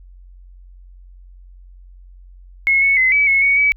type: tone with pitch steps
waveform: sine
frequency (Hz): 2175 / 2207 / 2046 / 2288 / 2187 / 2232 / 2283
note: C#7 / C#7 / C7 / D7 / C#7 / C#7 / D7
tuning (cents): -33 / -8 / -39 / -46 / -24 / +11 / -50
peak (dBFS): -11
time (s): 2.67-3.72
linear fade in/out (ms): 0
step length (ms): 150
effects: added 45 Hz sine -39 dBFS peak until 3.76 s